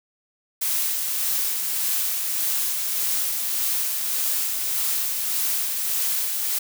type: noise with tremolo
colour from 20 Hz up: blue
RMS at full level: -23 dBFS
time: 0.61-6.59 s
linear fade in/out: 10 ms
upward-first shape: sine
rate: 1.7 Hz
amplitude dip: 30%
effects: none